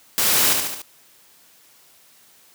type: noise with echo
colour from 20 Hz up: white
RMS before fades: -19 dBFS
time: 0.18-0.53 s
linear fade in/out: 0 ms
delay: 72 ms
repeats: 4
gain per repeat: -4 dB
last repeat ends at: 0.818 s
effects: white hiss -53 dBFS RMS until 2.54 s + high-pass 100 Hz 12 dB/octave